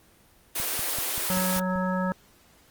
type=high-pass noise; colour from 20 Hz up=white; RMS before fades=-28 dBFS; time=0.55-1.6 s; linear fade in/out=10 ms; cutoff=280 Hz; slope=48 dB/octave
type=click train; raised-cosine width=5 ms; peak=-27 dBFS; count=7; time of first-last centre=0.6-1.758 s; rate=5.18 Hz
type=harmonic tone; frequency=185 Hz; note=F#3; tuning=in tune; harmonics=1 / 3 / 5 / 7 / 9; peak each=-26 / -31 / -33 / -34 / -36 dBFS; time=1.3-2.12 s; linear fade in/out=0 ms
effects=pink hiss -58 dBFS RMS until 2.7 s + Opus 24 kbps